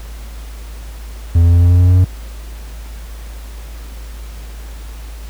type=tone with pitch steps; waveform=triangle; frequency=84.6 / 85.58 / 86.58 / 87.58 / 88.6 / 89.63 / 90.67 / 91.73 Hz; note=E2 / F2 / F2 / F2 / F2 / F2 / F#2 / F#2; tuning=+45 / -35 / -14 / +5 / +25 / +45 / -35 / -14 cents; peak=-4 dBFS; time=1.35-2.046 s; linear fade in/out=5 ms; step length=87 ms; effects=added 54 Hz sine -27 dBFS peak until 5.29 s + pink hiss -40 dBFS RMS until 5.29 s